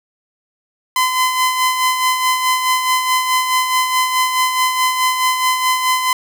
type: tone with tremolo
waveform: sawtooth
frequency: 1022 Hz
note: C6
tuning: 41 cents flat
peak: -8 dBFS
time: 0.96-6.13 s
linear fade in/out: 2 ms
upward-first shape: sine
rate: 4.7 Hz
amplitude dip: 50%
effects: none